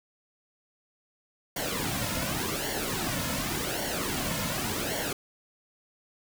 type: noise with flanger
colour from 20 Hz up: pink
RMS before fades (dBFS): -31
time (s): 1.56-5.13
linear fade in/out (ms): 5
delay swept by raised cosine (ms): 0.79 to 2.59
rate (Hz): 0.88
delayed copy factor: -0.7
effects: none